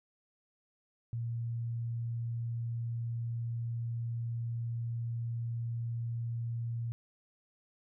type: tone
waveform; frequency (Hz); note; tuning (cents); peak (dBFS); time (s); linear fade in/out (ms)
sine; 116.8; A#2; +4; -33; 1.13-6.92; 0
effects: none